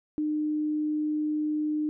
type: tone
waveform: sine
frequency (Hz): 303.5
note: D#4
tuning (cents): -43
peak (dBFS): -25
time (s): 0.18-1.89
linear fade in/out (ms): 0
effects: none